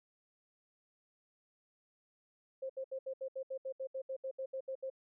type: tone bursts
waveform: sine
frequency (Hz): 530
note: C5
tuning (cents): +22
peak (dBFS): -37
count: 16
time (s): 2.62-4.901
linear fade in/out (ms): 10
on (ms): 76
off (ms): 71
effects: none